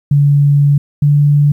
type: tone pair in turn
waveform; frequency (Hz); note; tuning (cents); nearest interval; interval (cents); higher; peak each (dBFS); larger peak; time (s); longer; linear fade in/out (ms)
sine; 143.3 / 145.38; D3 / D3; -42 / -17; unison; 25; second; -6; neither; 0.11-0.78 / 1.02-1.52; first; 5
effects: 8-bit